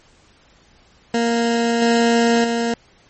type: tone with level steps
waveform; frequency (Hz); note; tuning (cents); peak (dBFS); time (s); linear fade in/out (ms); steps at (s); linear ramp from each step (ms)
20% pulse; 233.2; A#3; +1; -11 / -8 / -13; 1.14-2.74; 2; 1.82 / 2.44; 2
effects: pink hiss -53 dBFS RMS until 3.09 s + MP3 32 kbps